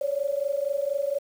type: tone pair together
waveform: sine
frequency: 551 / 575.2 Hz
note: C#5 / D5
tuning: -11 / -36 cents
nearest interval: minor second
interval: 75 cents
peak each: -27 dBFS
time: 0.01-1.19 s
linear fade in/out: 5 ms
effects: 8-bit